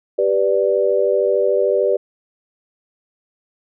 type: chord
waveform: sine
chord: G major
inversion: none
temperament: equal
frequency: 392 / 493.9 / 587.3 Hz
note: G4 / B4 / D5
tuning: 0 / 0 / 0 cents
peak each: -18 dBFS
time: 0.18-1.97 s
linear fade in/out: 10 ms
effects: none

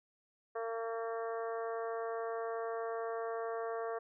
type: harmonic tone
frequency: 227.8 Hz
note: A#3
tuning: 40 cents flat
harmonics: 2 / 3 / 4 / 5 / 6 / 7 / 8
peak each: -38 / -41 / -51 / -45 / -51 / -52 / -54 dBFS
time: 0.55-3.99 s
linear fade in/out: 10 ms
effects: none

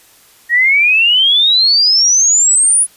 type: exponential sweep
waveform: sine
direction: up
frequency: 1864.7 to 10070 Hz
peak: -7 dBFS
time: 0.49-2.87 s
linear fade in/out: 50 ms
effects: white hiss -46 dBFS RMS until 2.96 s + resampled to 32000 Hz

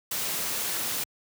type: noise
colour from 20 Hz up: white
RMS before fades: -30 dBFS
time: 0.11-1.04 s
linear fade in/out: 5 ms
effects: high-pass 80 Hz 12 dB/octave

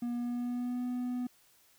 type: tone with pitch glide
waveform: triangle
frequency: 240 to 247.6 Hz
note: B3 to B3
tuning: -49 to +5 cents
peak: -30 dBFS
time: 0.02-1.27 s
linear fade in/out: 5 ms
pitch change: +54 cents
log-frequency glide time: 0.13-0.84 s
effects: white hiss -65 dBFS RMS until 1.78 s

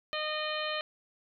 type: harmonic tone with a mistuned harmonic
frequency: 613 Hz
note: D#5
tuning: 26 cents flat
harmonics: 1 / 2 / 3 / 4 / 5 / 6 / 7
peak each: -36 / -38 / -39 / -40 / -38 / -45 / -42 dBFS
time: 0.13-0.81 s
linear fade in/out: 0 ms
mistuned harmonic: 7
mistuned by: -57 cents
effects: none

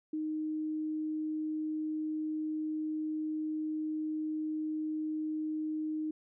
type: tone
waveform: sine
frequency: 310 Hz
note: D#4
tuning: 6 cents flat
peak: -32 dBFS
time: 0.13-6.11 s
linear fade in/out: 5 ms
effects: none

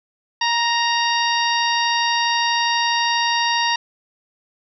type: harmonic tone with a mistuned harmonic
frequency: 932.3 Hz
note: A#5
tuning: in tune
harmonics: 1 / 2 / 3 / 4 / 5 / 6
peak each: -20 / -23 / -25 / -26 / -27 / -28 dBFS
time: 0.41-3.76 s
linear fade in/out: 5 ms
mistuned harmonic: 1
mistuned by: +18 cents
effects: none

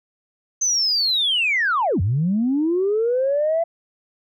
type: linear two-way sweep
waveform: sine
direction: down then up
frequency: 6272 to 83.8 to 679 Hz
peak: -16 dBFS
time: 0.61-3.64 s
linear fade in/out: 10 ms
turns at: 2.01 s
effects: tanh soft clip ceiling -12 dBFS

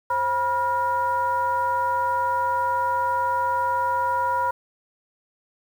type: tone with frequency modulation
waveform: sine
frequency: 971 Hz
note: B5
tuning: 30 cents flat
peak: -20 dBFS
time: 0.1-4.51 s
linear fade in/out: 5 ms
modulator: 440 Hz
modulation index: 0.66
effects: 8-bit

